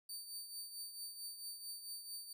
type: tone with tremolo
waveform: 20% pulse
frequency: 4596 Hz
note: D8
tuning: 38 cents flat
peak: -37 dBFS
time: 0.09-2.33 s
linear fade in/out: 5 ms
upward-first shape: triangle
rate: 4.5 Hz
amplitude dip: 65%
effects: none